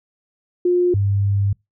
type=tone pair in turn; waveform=sine; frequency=355.8 / 99.84 Hz; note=F4 / G2; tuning=+32 / +32 cents; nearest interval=octave + minor seventh; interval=2200 cents; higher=first; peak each=-13 / -15 dBFS; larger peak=first; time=0.65-0.94 / 0.94-1.53 s; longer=second; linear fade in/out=5 ms; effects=noise-tail reverb RT60 0.2 s tail -26 dB re dry